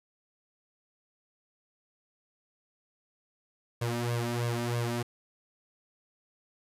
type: tone with flanger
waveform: sawtooth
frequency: 119 Hz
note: A#2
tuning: 36 cents sharp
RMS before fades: -31 dBFS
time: 3.81-5.03 s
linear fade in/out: 10 ms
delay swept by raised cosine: 1.8 to 3.3 ms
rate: 3.1 Hz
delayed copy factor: +0.85
effects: resampled to 32000 Hz + 9-bit